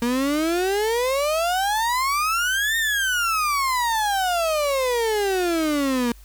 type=exponential two-way sweep; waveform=35% pulse; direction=up then down; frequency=233.1 to 1848 to 233.1 Hz; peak=-18 dBFS; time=0.02-6.12 s; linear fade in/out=2 ms; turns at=2.77 s; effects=added 50 Hz sine -43 dBFS peak until 6.24 s + white hiss -54 dBFS RMS until 6.24 s